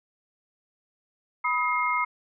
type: tone cluster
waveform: sine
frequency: 984 / 1262 / 2134 Hz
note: B5 / D#6 / C7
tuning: -7 / +24 / +34 cents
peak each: -27 dBFS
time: 1.44-2.05 s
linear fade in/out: 10 ms
effects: none